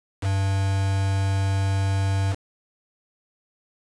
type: tone with quantisation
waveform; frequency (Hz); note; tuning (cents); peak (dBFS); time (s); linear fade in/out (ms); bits
triangle; 97.3; G2; -12; -18; 0.21-2.36; 50; 5
effects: resampled to 22050 Hz